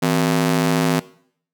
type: ring-modulated tone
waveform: sawtooth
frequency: 210.7 Hz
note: G#3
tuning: 25 cents sharp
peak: -9 dBFS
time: 0.02-1 s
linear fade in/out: 10 ms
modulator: 47.1 Hz
effects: noise-tail reverb RT60 0.6 s tail -19 dB re dry